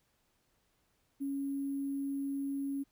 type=tone with sample-and-hold; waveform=sine; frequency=277.2 Hz; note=C#4; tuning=in tune; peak=-33 dBFS; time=1.2-2.84 s; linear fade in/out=20 ms; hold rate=11025 Hz; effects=pink hiss -75 dBFS RMS until 2.91 s